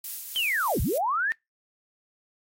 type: noise with tremolo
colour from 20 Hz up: violet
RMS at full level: -33 dBFS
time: 0.04-0.98 s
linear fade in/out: 2 ms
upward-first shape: sine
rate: 3.4 Hz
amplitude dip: 35%
type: linear two-way sweep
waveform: sine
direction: down then up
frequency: 3169 to 34.65 to 1840 Hz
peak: -23 dBFS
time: 0.36-1.32 s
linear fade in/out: 0 ms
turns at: 0.81 s
effects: noise-tail reverb RT60 0.2 s tail -26 dB re dry + AAC 48 kbps